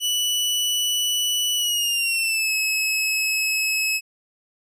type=tone with pitch glide; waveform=sawtooth; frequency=2960 to 2577 Hz; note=F#7 to E7; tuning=0 to -40 cents; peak=-17 dBFS; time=0-4.01 s; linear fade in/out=50 ms; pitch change=-240 cents; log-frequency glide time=1.56-2.53 s; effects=resampled to 32000 Hz